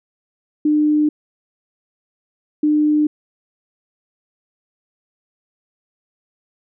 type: tone pair in turn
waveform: sine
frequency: 301 / 301 Hz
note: D4 / D4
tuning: +43 / +43 cents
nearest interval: unison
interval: 0 cents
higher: neither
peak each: -12 dBFS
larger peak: neither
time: 0.65-1.09 / 2.63-3.07 s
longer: neither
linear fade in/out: 5 ms
effects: none